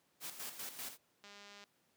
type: noise with tremolo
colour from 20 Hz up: white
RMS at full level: -44 dBFS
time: 0.2-0.98 s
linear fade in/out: 50 ms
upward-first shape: square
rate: 5.1 Hz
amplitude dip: 60%
type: click train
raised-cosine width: 0.2 ms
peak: -38 dBFS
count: 82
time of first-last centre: 1.24-1.639 s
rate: 203 Hz
effects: pink hiss -75 dBFS RMS until 1.96 s + high-pass 150 Hz 12 dB/octave